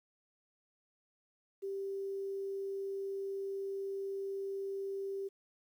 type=tone; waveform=sine; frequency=392 Hz; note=G4; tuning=in tune; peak=-36 dBFS; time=1.62-5.29 s; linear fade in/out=20 ms; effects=11-bit